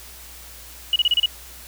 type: tone bursts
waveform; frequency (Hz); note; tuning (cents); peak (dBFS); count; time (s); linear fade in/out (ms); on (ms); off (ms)
sine; 2913; F#7; -28; -14; 6; 0.93-1.259; 2; 29; 31
effects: added 60 Hz sine -45 dBFS peak until 1.67 s + white hiss -42 dBFS RMS until 1.67 s